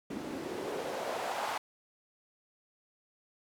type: noise with band-pass filter sweep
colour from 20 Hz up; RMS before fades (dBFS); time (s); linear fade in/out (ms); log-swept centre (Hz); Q
white; -37; 0.1-1.58; 5; 240 to 900; 2.1
effects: none